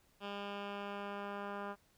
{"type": "tone with low-pass filter sweep", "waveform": "10% pulse", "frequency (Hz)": 201.8, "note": "G#3", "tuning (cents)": -49, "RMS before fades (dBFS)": -43, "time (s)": [0.2, 1.76], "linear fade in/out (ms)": 50, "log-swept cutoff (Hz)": [3100, 1600], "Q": 1.8, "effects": ["pink hiss -71 dBFS RMS until 1.97 s"]}